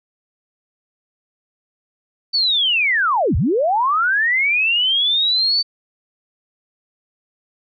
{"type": "linear two-way sweep", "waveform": "sine", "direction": "down then up", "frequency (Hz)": [4580, 55.6, 4580], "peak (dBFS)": -14, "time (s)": [2.33, 5.63], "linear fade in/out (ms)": 20, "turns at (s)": 3.36, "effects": []}